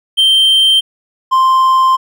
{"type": "tone pair in turn", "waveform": "triangle", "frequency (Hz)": [3136, 1046.5], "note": ["G7", "C6"], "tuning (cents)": [0, 0], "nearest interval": "octave + perfect fifth", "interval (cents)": 1900, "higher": "first", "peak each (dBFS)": -5, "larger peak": "neither", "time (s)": [[0.17, 0.81], [1.31, 1.97]], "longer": "second", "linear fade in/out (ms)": 20, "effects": []}